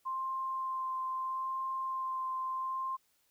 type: tone with vibrato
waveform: sine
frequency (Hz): 1049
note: C6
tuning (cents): +4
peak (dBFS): -33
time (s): 0.05-2.97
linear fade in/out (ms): 20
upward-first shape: sine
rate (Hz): 0.76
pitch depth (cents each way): 10
effects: white hiss -73 dBFS RMS until 3.3 s